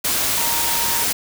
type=tone in noise; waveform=sine; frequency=932.3 Hz; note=A#5; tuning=in tune; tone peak=-27 dBFS; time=0.37-1.04 s; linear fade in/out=10 ms; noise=white; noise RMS=-20 dBFS; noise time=0.04-1.13 s; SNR=-10 dB; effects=none